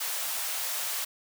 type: high-pass noise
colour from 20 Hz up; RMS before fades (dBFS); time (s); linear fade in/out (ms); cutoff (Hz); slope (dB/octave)
white; -32; 0-1.05; 10; 560; 24
effects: none